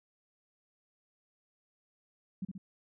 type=tone with echo; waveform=sine; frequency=190 Hz; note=F#3; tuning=46 cents sharp; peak=-33 dBFS; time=2.42-2.45 s; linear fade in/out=5 ms; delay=65 ms; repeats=2; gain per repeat=-4 dB; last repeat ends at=2.58 s; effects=none